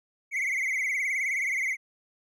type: tone with vibrato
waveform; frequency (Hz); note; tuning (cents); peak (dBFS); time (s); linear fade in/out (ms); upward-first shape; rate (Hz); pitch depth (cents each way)
triangle; 2133; C7; +33; -24; 0.31-1.77; 50; triangle; 19; 130
effects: none